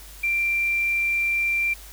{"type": "tone with quantisation", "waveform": "sine", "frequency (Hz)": 2362, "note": "D7", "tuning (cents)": 9, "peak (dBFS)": -20, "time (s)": [0.23, 1.74], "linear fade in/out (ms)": 10, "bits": 8, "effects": ["added 50 Hz sine -43 dBFS peak until 1.92 s", "white hiss -45 dBFS RMS until 1.92 s"]}